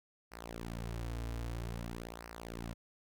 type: tone with flanger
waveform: sawtooth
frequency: 57.7 Hz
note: A#1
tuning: 17 cents flat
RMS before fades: -42 dBFS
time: 0.31-2.74 s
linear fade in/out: 20 ms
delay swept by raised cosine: 0.28 to 5.48 ms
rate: 0.51 Hz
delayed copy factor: -0.8
effects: none